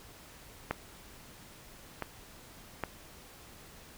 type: clicks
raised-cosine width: 0.5 ms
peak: -15 / -19 / -17 dBFS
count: 3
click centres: 0.71 / 2.023 / 2.837 s
effects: pink hiss -53 dBFS RMS until 3.97 s